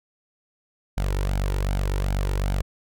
sawtooth tone with flanger, 48 Hz, G1, 36 cents flat, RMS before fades -24 dBFS, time 0.97-2.62 s, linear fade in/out 10 ms, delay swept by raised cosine 1.3 to 2.21 ms, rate 2.6 Hz, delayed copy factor +0.6, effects none

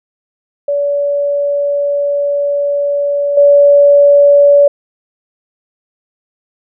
sine tone with level steps, 572 Hz, D5, 46 cents flat, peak -11 / -3 dBFS, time 0.68-4.68 s, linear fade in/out 5 ms, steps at 3.37 s, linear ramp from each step 5 ms, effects none

